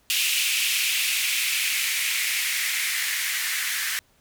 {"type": "noise with band-pass filter sweep", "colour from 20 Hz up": "violet", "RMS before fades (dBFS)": -25, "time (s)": [0.1, 3.99], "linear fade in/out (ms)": 0, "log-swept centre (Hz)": [2700, 1800], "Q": 3.5, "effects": ["pink hiss -62 dBFS RMS until 4.2 s"]}